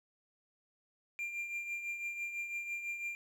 triangle tone with tremolo, 2386 Hz, D7, 27 cents sharp, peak -33 dBFS, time 1.19-3.15 s, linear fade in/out 0 ms, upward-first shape triangle, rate 6 Hz, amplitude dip 60%, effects none

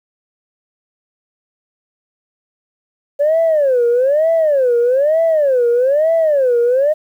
sine tone with vibrato, 559 Hz, C#5, 14 cents sharp, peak -9 dBFS, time 3.19-6.94 s, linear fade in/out 20 ms, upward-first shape sine, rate 1.1 Hz, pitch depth 290 cents each way, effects tanh soft clip ceiling -7 dBFS + 8-bit

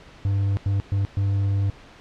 triangle tone bursts at uneven times, 99.1 Hz, G2, 19 cents sharp, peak -17 dBFS, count 4, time 0.25-0.57 / 0.66-0.8 / 0.92-1.05 / 1.17-1.7 s, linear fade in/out 0 ms, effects pink hiss -47 dBFS RMS until 2 s + low-pass 4000 Hz 12 dB/octave

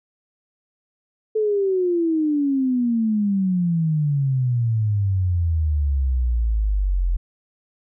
sine exponential sweep, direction down, 440 to 42.15 Hz, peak -17 dBFS, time 1.35-7.17 s, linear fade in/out 10 ms, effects none

